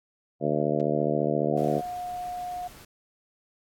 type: harmonic tone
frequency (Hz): 74.6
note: D2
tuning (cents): +28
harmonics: 2 / 3 / 4 / 5 / 6 / 7 / 8 / 9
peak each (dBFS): -31 / -31 / -31 / -31 / -31 / -31 / -31 / -31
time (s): 0.4-1.82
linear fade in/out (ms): 50
type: clicks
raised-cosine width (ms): 0.2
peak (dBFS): -34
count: 2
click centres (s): 0.799 / 0.806
type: tone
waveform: sine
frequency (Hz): 718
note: F5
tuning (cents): +48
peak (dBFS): -31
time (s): 1.52-2.68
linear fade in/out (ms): 10
type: noise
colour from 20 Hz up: pink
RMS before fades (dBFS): -49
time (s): 1.57-2.85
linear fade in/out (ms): 5
effects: AAC 64 kbps